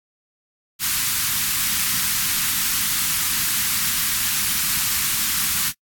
white band-stop noise, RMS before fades -21 dBFS, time 0.79-5.73 s, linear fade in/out 50 ms, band 250 to 1100 Hz, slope 24 dB/octave, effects noise-tail reverb RT60 0.1 s tail -26 dB re dry + AAC 64 kbps

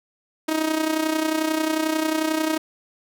sawtooth tone with amplitude modulation, 314.9 Hz, D#4, 21 cents sharp, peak -14 dBFS, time 0.48-2.58 s, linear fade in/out 10 ms, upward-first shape sine, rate 31.2 Hz, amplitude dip 65%, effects none

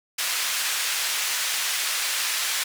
pink band-pass noise, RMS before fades -26 dBFS, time 0.18-2.64 s, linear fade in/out 10 ms, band 1800 to 13000 Hz, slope 12 dB/octave, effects none

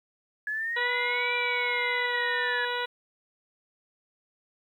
sine exponential two-way sweep, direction up then down, 1689 to 2374 to 1689 Hz, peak -28 dBFS, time 0.47-2.65 s, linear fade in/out 2 ms, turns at 1.35 s
harmonic tone, 487.6 Hz, B4, 22 cents flat, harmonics 1 / 2 / 3 / 4 / 5 / 6 / 7 / 8, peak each -34 / -33 / -34 / -36 / -42 / -40 / -41 / -38 dBFS, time 0.76-2.86 s, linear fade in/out 10 ms
effects 10-bit

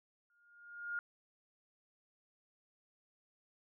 sine tone with exponential growth, 1419 Hz, F6, 27 cents sharp, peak -34 dBFS, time 0.3-0.99 s, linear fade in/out 1 ms, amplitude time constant 150 ms, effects none

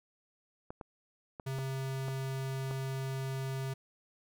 clicks, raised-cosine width 1 ms, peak -28 dBFS, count 6, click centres 0.705 / 0.812 / 1.398 / 1.587 / 2.083 / 2.711 s
square tone, 133.6 Hz, C3, 36 cents sharp, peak -35 dBFS, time 1.46-3.74 s, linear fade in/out 10 ms
effects none

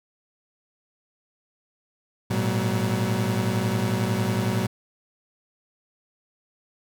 30% pulse tone cluster, 108.2 / 119.2 / 188.2 Hz, A2 / A#2 / F#3, -29 / +39 / +30 cents, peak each -24 dBFS, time 2.3-4.67 s, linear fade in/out 10 ms, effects none

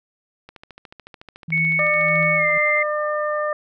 click train, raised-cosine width 0.3 ms, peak -24 dBFS, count 25, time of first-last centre 0.49-2.229 s, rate 13.8 Hz
sine tone with tremolo, 162.9 Hz, E3, 20 cents flat, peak -22 dBFS, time 1.48-2.58 s, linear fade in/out 5 ms, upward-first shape triangle, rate 1.7 Hz, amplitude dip 90%
sine tone with pitch glide, 2215 to 2091 Hz, C#7 to C7, -2 to -2 cents, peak -17 dBFS, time 1.52-2.83 s, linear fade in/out 5 ms, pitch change -100 cents, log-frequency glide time 2.36-2.46 s
harmonic tone, 601 Hz, D5, 40 cents sharp, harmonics 1 / 2 / 3, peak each -22 / -25 / -29 dBFS, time 1.79-3.53 s, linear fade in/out 2 ms
effects none

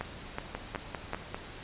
two click trains, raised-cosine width 0.5 ms, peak -19 / -18 dBFS, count 5 / 4, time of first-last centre 0.55-1.345 / 0.01-1.134 s, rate 5.03 / 2.67 Hz, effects pink hiss -45 dBFS RMS until 1.63 s + resampled to 8000 Hz

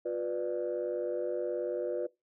sine chord, B diminished, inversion second, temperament just, 355.6 / 493.9 / 592.7 Hz, F4 / B4 / D5, +31 / 0 / +16 cents, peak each -34 / -33 / -35 dBFS, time 0.05-2.07 s, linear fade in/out 10 ms, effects noise-tail reverb RT60 0.2 s tail -20 dB re dry + tanh soft clip ceiling -24 dBFS

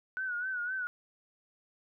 sine tone with vibrato, 1484 Hz, F#6, 5 cents sharp, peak -32 dBFS, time 0.17-0.87 s, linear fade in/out 0 ms, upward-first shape sine, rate 3.9 Hz, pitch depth 73 cents each way, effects none

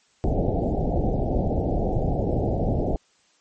pink low-pass noise, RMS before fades -23 dBFS, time 0.24-2.96 s, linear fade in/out 0 ms, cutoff 790 Hz, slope 96 dB/octave, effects white hiss -62 dBFS RMS until 3.4 s + MP3 32 kbps

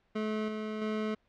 25% pulse tone with tremolo, 215.6 Hz, A3, 35 cents flat, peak -27 dBFS, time 0.15-1.15 s, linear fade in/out 10 ms, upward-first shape square, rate 1.5 Hz, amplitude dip 35%, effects pink hiss -72 dBFS RMS until 1.28 s + low-pass 3000 Hz 12 dB/octave

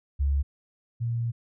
sine tone pair in turn, 70 / 117.18 Hz, C#2 / A#2, +18 / +9 cents, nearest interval major sixth, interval 891 cents, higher second, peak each -21 / -25 dBFS, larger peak first, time 0.19-0.43 / 1-1.32 s, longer second, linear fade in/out 20 ms, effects none

